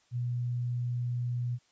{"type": "tone", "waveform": "sine", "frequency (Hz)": 121.9, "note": "B2", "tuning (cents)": -22, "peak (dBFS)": -29, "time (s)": [0.11, 1.59], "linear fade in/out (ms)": 50, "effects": ["white hiss -68 dBFS RMS until 1.71 s", "resampled to 16000 Hz"]}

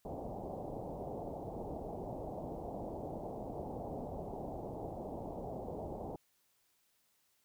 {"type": "low-pass noise", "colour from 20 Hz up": "white", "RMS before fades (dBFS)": -43, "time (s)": [0.05, 6.16], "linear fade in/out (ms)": 2, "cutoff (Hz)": 800, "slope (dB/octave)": 48, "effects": ["white hiss -75 dBFS RMS until 7.44 s"]}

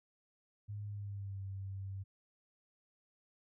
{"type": "tone with pitch glide", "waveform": "sine", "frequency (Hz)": [103.4, 97.03], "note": ["G#2", "G2"], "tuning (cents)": [-7, -17], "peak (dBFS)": -40, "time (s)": [0.68, 2.04], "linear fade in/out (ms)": 20, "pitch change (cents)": -110, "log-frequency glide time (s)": [0.86, 1.42], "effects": []}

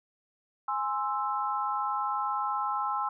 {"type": "chord", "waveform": "sine", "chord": "Ab augmented", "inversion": "none", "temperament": "equal", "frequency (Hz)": [830.6, 1046.5, 1318.5], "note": ["Ab5", "C6", "E6"], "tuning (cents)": [0, 0, 0], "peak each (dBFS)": -32, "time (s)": [0.68, 3.09], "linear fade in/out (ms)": 5, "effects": []}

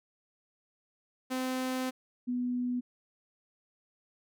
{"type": "tone pair in turn", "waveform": ["sawtooth", "sine"], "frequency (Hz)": [257.6, 246.9], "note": ["C4", "B3"], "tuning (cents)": [-27, 0], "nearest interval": "minor second", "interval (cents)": 73, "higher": "first", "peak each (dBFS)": [-27, -29], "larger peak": "first", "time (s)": [[1.3, 1.91], [2.27, 2.81]], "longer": "first", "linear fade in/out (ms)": 20, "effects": []}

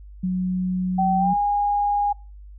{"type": "tone", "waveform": "sine", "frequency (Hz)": 183.6, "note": "F#3", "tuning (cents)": -13, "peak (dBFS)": -20, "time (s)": [0.23, 1.34], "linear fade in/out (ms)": 10}
{"type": "tone with pitch glide", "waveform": "sine", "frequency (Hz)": [768, 818.4], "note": ["G5", "G#5"], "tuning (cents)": [-36, -26], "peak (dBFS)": -18, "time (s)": [0.98, 2.13], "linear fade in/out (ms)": 10, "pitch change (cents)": 110, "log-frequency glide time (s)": [1.18, 1.32]}
{"effects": ["noise-tail reverb RT60 0.3 s tail -23 dB re dry", "added 50 Hz sine -39 dBFS peak until 2.58 s"]}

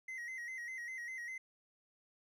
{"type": "tone with vibrato", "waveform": "triangle", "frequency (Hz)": 1975.5, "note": "B6", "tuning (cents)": 0, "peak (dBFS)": -40, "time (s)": [0.08, 1.38], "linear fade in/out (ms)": 5, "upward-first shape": "square", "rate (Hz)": 5, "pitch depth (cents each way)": 71, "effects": []}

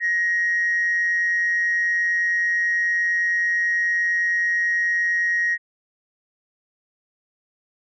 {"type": "tone with amplitude modulation", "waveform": "sine", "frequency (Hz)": 1885, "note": "A#6", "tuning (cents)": 19, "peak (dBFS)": -15, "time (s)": [0, 5.58], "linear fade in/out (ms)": 50, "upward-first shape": "sine", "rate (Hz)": 179, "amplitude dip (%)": 45, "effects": ["tanh soft clip ceiling -14 dBFS"]}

